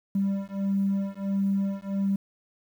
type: beating tone pair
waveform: triangle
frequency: 196 / 197.5 Hz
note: G3 / G3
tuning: 0 / +13 cents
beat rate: 1.5 Hz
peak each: -24 dBFS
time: 0.15-2.16 s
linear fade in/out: 5 ms
effects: tanh soft clip ceiling -19 dBFS + 9-bit